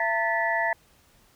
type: tone cluster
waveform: sine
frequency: 673 / 908 / 1749 / 1960 Hz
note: E5 / A#5 / A6 / B6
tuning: +36 / -46 / -11 / -14 cents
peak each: -28 dBFS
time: 0-0.73 s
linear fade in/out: 2 ms
effects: pink hiss -60 dBFS RMS until 1.35 s